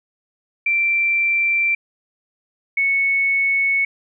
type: tone pair in turn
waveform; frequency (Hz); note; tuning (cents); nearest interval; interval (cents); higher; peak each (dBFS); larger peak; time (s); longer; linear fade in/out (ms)
sine; 2350 / 2210; D7 / C#7; +1 / -6; minor second; 107; first; -15; neither; 0.66-1.75 / 2.77-3.85; first; 5
effects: none